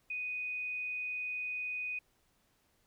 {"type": "tone", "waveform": "sine", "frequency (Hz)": 2489, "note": "D#7", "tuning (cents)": 0, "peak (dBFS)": -35, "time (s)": [0.1, 1.99], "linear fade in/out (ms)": 5, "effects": ["pink hiss -73 dBFS RMS until 2.86 s"]}